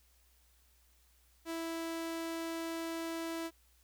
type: tone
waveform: sawtooth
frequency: 329.6 Hz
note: E4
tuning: in tune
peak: -33 dBFS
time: 1.45-3.51 s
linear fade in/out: 50 ms
effects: added 60 Hz sine -67 dBFS peak until 3.83 s + white hiss -70 dBFS RMS until 3.83 s